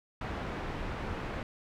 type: low-pass noise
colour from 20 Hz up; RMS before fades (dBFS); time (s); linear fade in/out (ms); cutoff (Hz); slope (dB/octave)
pink; -37; 0.21-1.43; 2; 2000; 12
effects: none